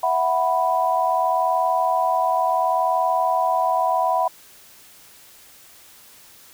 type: chord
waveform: sine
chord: E suspended second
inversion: none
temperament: equal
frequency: 659.3 / 740 / 987.8 Hz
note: E5 / F#5 / B5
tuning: 0 / 0 / 0 cents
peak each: -23 / -21 / -21 dBFS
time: 0.03-4.28 s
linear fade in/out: 5 ms
effects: white hiss -48 dBFS RMS until 6.53 s